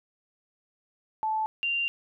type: tone pair in turn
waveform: sine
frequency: 872 / 2779 Hz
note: A5 / F7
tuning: -16 / -9 cents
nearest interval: octave + minor sixth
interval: 2007 cents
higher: second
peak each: -25 dBFS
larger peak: neither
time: 1.23-1.46 / 1.63-1.88 s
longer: second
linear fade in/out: 0 ms
effects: none